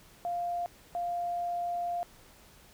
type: tone bursts at uneven times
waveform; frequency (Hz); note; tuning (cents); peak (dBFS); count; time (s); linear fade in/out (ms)
sine; 698.5; F5; 0; -30; 2; 0.25-0.66 / 0.95-2.03; 0
effects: pink hiss -57 dBFS RMS until 2.73 s